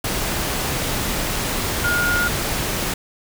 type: tone in noise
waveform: sine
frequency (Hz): 1426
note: F6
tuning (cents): +36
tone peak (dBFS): -18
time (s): 1.84-2.28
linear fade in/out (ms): 5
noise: pink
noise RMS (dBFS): -23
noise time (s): 0.04-2.94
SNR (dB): +2
effects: none